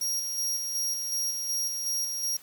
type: tone with tremolo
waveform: sawtooth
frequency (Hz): 5630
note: F8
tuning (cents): +13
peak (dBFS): -24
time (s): 0.01-2.37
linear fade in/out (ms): 5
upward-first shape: square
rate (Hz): 2.7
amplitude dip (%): 35
effects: white hiss -53 dBFS RMS until 2.42 s